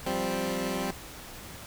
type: chord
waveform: 15% pulse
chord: F suspended second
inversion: none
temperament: equal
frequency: 174.61 / 196 / 261.6 Hz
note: F3 / G3 / C4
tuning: 0 / 0 / 0 cents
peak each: -29 / -26 / -26 dBFS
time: 0.06-0.91 s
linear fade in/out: 5 ms
effects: pink hiss -44 dBFS RMS until 1.66 s